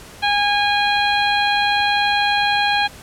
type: harmonic tone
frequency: 819 Hz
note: G#5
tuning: 24 cents flat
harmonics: 1 / 2 / 3 / 4 / 5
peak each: -18 / -21 / -23 / -24 / -25 dBFS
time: 0.22-2.88 s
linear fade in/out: 20 ms
effects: pink hiss -40 dBFS RMS until 3.02 s + low-pass 12000 Hz 12 dB/octave